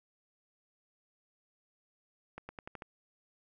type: accelerating click train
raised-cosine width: 0.5 ms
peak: -28 dBFS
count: 6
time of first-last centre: 2.38-2.822 s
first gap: 110 ms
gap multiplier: 0.89
effects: none